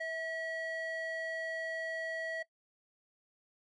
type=ring-modulated tone; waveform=triangle; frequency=1291 Hz; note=E6; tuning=37 cents flat; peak=-31 dBFS; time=0-2.43 s; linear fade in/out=10 ms; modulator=640 Hz; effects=noise-tail reverb RT60 0.1 s tail -20 dB re dry + resampled to 22050 Hz